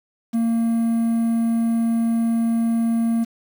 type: tone with quantisation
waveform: triangle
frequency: 229.5 Hz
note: A#3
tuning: 27 cents flat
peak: -15 dBFS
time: 0.33-3.25 s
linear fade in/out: 20 ms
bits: 7
effects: none